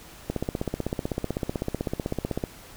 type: click train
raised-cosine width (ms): 2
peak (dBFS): -13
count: 35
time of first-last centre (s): 0.3-2.438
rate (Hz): 15.9
effects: pink hiss -47 dBFS RMS until 2.76 s

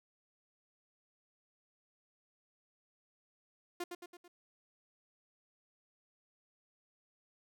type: tone with echo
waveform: sawtooth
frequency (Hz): 351.5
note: F4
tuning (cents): +11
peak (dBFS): -33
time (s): 3.8-3.84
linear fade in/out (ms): 5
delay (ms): 110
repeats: 4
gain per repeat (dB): -5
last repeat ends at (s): 4.28
effects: none

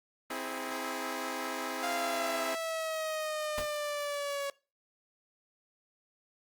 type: chord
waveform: 10% pulse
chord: C augmented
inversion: none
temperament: equal with one note detuned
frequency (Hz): 261.6 / 325.7 / 415.3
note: C4 / E4 / G#4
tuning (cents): 0 / -21 / 0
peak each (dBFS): -30 / -31 / -32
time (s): 0.3-2.55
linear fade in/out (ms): 5
type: exponential sweep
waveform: sawtooth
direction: down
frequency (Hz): 698.5 to 559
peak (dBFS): -29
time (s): 1.83-4.5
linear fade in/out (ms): 2
type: noise with exponential decay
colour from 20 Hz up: pink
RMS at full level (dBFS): -34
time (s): 3.58-3.71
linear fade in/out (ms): 0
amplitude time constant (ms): 28
effects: noise-tail reverb RT60 0.3 s tail -21 dB re dry + Opus 24 kbps

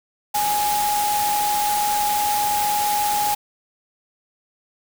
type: tone in noise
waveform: sine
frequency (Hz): 830.6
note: G#5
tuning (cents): 0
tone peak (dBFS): -19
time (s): 0.34-3.35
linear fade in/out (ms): 10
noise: white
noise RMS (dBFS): -26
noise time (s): 0.34-3.35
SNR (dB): +4
effects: none

